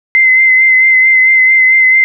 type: tone with vibrato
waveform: sine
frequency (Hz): 2063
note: C7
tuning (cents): -25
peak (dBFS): -4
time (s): 0.15-2.04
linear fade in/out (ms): 0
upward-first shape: sine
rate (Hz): 4.5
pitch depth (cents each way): 24
effects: none